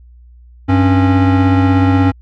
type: tone pair together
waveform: square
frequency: 96.34 / 272.5 Hz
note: G2 / C#4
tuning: -30 / -29 cents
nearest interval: octave + tritone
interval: 1801 cents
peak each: -12 dBFS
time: 0.68-2.12 s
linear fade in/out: 20 ms
effects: added 60 Hz sine -38 dBFS peak until 2.21 s + low-pass 2000 Hz 12 dB/octave